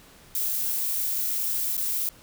violet noise with dropouts, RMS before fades -27 dBFS, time 0.35-2.09 s, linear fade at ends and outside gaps 0 ms, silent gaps 1.768-1.778 s, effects pink hiss -52 dBFS RMS until 2.22 s

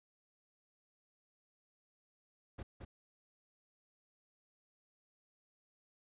brown noise with echo, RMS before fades -44 dBFS, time 2.58-2.63 s, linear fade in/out 10 ms, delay 220 ms, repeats 1, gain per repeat -4 dB, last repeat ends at 2.85 s, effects resampled to 8000 Hz

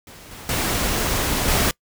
pink noise with level steps, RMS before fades -42 / -38 / -22 / -19 dBFS, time 0.07-1.71 s, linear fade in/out 2 ms, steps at 0.31 / 0.49 / 1.48 s, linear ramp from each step 2 ms, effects noise-tail reverb RT60 0.1 s tail -24 dB re dry

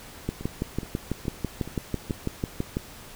two click trains, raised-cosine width 3 ms, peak -23 / -13 dBFS, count 5 / 16, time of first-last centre 0.41-2.098 / 0.29-2.769 s, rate 2.37 / 6.05 Hz, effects pink hiss -45 dBFS RMS until 3.15 s

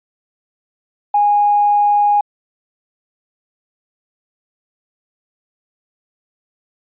triangle tone with hard clipping, 824 Hz, G#5, 14 cents flat, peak -10 dBFS, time 1.14-2.21 s, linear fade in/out 5 ms, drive 3 dB, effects resampled to 8000 Hz

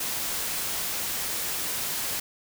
white noise, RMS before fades -30 dBFS, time 0-2.2 s, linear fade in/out 5 ms, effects none

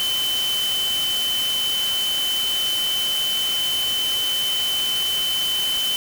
sine tone in noise, 3050 Hz, G7, 48 cents flat, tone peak -20 dBFS, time 0-5.96 s, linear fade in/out 0 ms, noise white, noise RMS -29 dBFS, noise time 0-5.96 s, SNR +6 dB, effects none

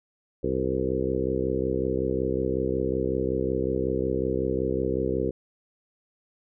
harmonic tone with a mistuned harmonic, 65.41 Hz, C2, in tune, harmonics 1 / 2 / 3 / 4 / 5 / 6 / 7 / 8, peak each -34 / -34 / -34 / -34 / -31 / -29 / -30 / -34 dBFS, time 0.43-5.31 s, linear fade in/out 10 ms, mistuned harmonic 8, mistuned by -28 cents, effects none

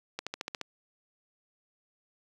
accelerating click train, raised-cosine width 0.2 ms, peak -17 dBFS, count 7, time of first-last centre 0.19-0.613 s, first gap 76 ms, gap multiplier 0.97, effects high-pass 200 Hz 12 dB/octave + 9-bit

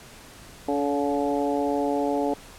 harmonic tone with a mistuned harmonic, 142.4 Hz, C#3, 47 cents sharp, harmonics 2 / 3 / 4 / 5 / 6, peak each -26 / -28 / -29 / -30 / -31 dBFS, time 0.68-2.34 s, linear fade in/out 5 ms, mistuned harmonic 3, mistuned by +23 cents, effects pink hiss -46 dBFS RMS until 2.58 s + low-pass 12000 Hz 12 dB/octave

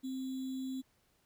sine tone with sample-and-hold, 262.1 Hz, C4, 3 cents sharp, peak -36 dBFS, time 0.03-0.82 s, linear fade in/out 20 ms, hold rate 3675 Hz, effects pink hiss -73 dBFS RMS until 1.25 s

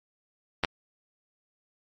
clicks, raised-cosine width 0.3 ms, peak -8 dBFS, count 2, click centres 0.637 / 0.648 s, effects MP3 48 kbps

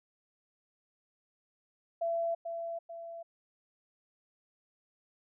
sine tone with echo, 672 Hz, E5, 33 cents sharp, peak -29 dBFS, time 2.01-2.35 s, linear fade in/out 10 ms, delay 440 ms, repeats 2, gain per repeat -6 dB, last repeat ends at 3.23 s, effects none

